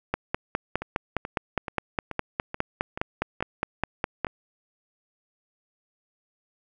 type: two click trains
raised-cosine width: 0.5 ms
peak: -17 / -9 dBFS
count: 9 / 21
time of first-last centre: 0.82-4.268 / 0.14-4.247 s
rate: 2.32 / 4.87 Hz
effects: none